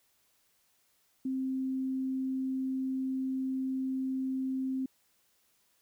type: tone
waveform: sine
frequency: 262.8 Hz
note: C4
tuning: 8 cents sharp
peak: -30 dBFS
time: 1.25-4.86 s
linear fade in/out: 5 ms
effects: white hiss -71 dBFS RMS until 5.81 s